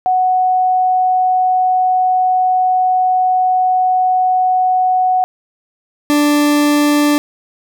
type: tone pair in turn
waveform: sine / 40% pulse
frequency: 740 / 293.7 Hz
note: F#5 / D4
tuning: 0 / 0 cents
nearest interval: octave + major third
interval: 1600 cents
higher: first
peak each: -10 / -9 dBFS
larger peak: second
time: 0.06-5.24 / 6.1-7.18 s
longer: first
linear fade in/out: 0 ms
effects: none